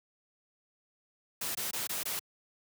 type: noise bursts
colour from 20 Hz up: white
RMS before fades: -35 dBFS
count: 5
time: 1.41-2.194 s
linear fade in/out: 5 ms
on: 140 ms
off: 21 ms
effects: high-pass 100 Hz 12 dB/octave